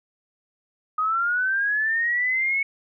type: linear sweep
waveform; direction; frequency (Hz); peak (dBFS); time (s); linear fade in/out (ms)
sine; up; 1241 to 2217; -20; 0.98-2.63; 5
effects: none